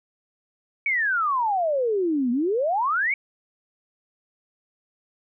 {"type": "exponential two-way sweep", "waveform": "sine", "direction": "down then up", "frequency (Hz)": [2295, 233.1, 2295], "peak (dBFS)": -20, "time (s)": [0.86, 3.14], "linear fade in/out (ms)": 2, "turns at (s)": 2.31, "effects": []}